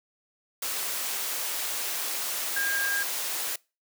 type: tone in noise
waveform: sine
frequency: 1615 Hz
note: G#6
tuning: 49 cents flat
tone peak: -26 dBFS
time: 2.56-3.03 s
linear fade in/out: 5 ms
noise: white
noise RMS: -31 dBFS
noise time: 0.62-3.56 s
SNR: +2 dB
effects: noise-tail reverb RT60 0.3 s tail -25 dB re dry + high-pass 400 Hz 12 dB/octave